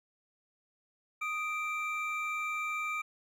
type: tone pair together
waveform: triangle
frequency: 1244.3 / 2349 Hz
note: D#6 / D7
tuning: 0 / 0 cents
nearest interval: major seventh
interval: 1100 cents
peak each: -34 / -33 dBFS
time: 1.21-3.02 s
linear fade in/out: 10 ms
effects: none